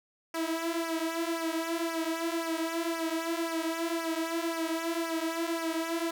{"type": "tone with flanger", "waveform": "sawtooth", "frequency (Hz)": 329.6, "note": "E4", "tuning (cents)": 0, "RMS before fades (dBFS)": -32, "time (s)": [0.34, 6.11], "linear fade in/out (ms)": 5, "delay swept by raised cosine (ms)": [0.25, 5.85], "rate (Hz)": 1.9, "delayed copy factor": -0.8, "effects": []}